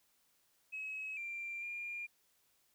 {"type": "tone with pitch steps", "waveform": "sine", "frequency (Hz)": [2563, 2369, 2400], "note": ["E7", "D7", "D7"], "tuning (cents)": [-49, 14, 37], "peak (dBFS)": -39, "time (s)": [0.72, 2.07], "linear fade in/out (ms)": 20, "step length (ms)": 450, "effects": ["tanh soft clip ceiling -35 dBFS", "white hiss -74 dBFS RMS until 2.74 s"]}